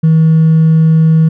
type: tone with hard clipping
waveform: triangle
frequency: 160 Hz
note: D#3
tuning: 49 cents sharp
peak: -4 dBFS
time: 0.03-1.29 s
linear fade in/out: 10 ms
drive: 2 dB
effects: none